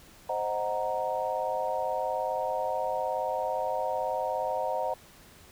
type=chord; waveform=sine; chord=C half-diminished seventh; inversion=none; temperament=equal; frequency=523.3 / 622.3 / 740 / 932.3 Hz; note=C5 / Eb5 / Gb5 / Bb5; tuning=0 / 0 / 0 / 0 cents; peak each=-33 dBFS; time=0.29-4.94 s; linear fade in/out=5 ms; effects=pink hiss -54 dBFS RMS until 5.51 s